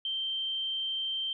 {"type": "tone", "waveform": "sine", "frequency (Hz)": 3134, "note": "G7", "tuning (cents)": -1, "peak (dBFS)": -30, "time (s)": [0.05, 1.33], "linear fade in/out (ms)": 2, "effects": []}